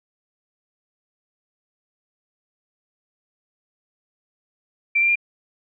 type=tone with pitch steps; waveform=sine; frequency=2349 / 2375 / 2401 Hz; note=D7 / D7 / D7; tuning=0 / +19 / +38 cents; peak=-15 dBFS; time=4.95-5.157 s; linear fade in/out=10 ms; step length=69 ms; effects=none